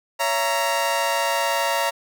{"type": "chord", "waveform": "sawtooth", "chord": "A# diminished", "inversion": "first", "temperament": "just", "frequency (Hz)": [559.4, 671.3, 932.3], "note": ["C#5", "E5", "A#5"], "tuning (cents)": [16, 31, 0], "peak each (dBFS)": [-22, -22, -19], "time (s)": [0.19, 1.91], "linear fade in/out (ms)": 20, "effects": []}